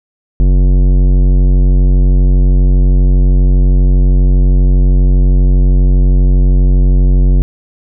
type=tone with tanh clipping; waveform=sine; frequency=46.25 Hz; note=F#1; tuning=in tune; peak=-7 dBFS; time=0.4-7.42 s; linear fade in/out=0 ms; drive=15 dB; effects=none